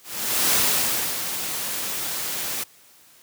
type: noise with ADSR envelope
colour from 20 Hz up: white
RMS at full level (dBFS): -19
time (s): 0.03-2.64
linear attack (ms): 500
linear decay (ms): 630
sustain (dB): -9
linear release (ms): 10
effects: white hiss -53 dBFS RMS until 3.22 s + high-pass 80 Hz 12 dB/octave